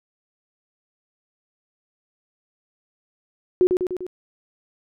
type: tone with echo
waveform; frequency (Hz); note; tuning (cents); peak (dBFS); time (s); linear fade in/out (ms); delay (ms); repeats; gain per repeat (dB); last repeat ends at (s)
sine; 364.3; F#4; -27; -12; 3.61-3.67; 0; 99; 4; -4; 4.066
effects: none